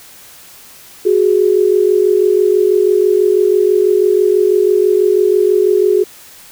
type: tone pair together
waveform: sine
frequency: 370 / 416.1 Hz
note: F#4 / G#4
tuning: 0 / +3 cents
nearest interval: major second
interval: 203 cents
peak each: -11 dBFS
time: 1.05-6.04 s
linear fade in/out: 10 ms
effects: white hiss -39 dBFS RMS until 6.51 s